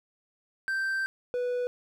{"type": "tone pair in turn", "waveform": "triangle", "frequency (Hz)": [1564, 492.6], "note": ["G6", "B4"], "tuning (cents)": [-4, -5], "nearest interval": "octave + minor sixth", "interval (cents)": 2001, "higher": "first", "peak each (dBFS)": [-25, -25], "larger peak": "neither", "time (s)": [[0.68, 1.06], [1.34, 1.67]], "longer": "first", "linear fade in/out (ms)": 0, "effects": []}